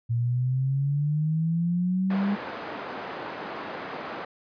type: exponential sweep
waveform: sine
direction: up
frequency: 115.8 to 204.2 Hz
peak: -22 dBFS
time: 0.09-2.36 s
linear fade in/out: 20 ms
type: band-pass noise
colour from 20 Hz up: white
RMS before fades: -36 dBFS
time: 2.1-4.25 s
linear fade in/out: 5 ms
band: 200 to 1200 Hz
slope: 12 dB/octave
effects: resampled to 11025 Hz